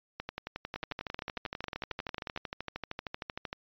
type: two click trains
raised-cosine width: 0.3 ms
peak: -20 / -20 dBFS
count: 25 / 37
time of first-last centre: 0.2-2.362 / 0.76-3.529 s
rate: 11.1 / 13 Hz
effects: resampled to 11025 Hz